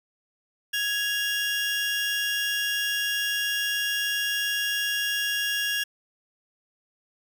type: tone pair together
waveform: 30% pulse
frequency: 1663.4 / 2800 Hz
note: G#6 / F7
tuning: +2 / +4 cents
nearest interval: major sixth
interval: 902 cents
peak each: -24 / -26 dBFS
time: 0.73-5.84 s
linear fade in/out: 10 ms
effects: none